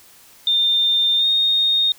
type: tone with pitch glide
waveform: sine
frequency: 3610 to 3697 Hz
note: A7 to A#7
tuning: +44 to -15 cents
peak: -14 dBFS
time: 0.47-1.92 s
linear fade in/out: 2 ms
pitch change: +41 cents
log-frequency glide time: 1.17-1.26 s
effects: white hiss -48 dBFS RMS until 1.98 s